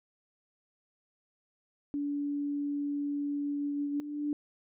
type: tone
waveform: sine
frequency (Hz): 287.5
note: D4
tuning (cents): -37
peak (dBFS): -30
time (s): 1.94-4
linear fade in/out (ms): 0
type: tone with exponential growth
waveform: sine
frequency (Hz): 293.7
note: D4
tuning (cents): 0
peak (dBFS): -27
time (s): 3.27-4.33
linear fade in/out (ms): 1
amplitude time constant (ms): 230
effects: none